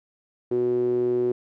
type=tone with band-pass filter; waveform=sawtooth; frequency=122.6 Hz; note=B2; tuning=12 cents flat; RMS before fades=-23 dBFS; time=0.51-1.32 s; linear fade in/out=5 ms; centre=360 Hz; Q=9.1; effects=none